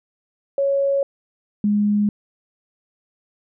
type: tone pair in turn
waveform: sine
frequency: 554.4 / 207.1 Hz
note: C#5 / G#3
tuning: 0 / -5 cents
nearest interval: octave + perfect fourth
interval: 1705 cents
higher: first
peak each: -16 / -15 dBFS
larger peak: second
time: 0.58-1.03 / 1.64-2.09 s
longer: neither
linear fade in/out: 2 ms
effects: none